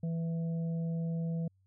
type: harmonic tone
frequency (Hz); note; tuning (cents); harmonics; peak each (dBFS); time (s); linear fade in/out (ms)
165.4; E3; +6; 1 / 3 / 4; -31 / -46 / -51; 0.03-1.48; 5
effects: added 95 Hz sine -66 dBFS peak until 1.66 s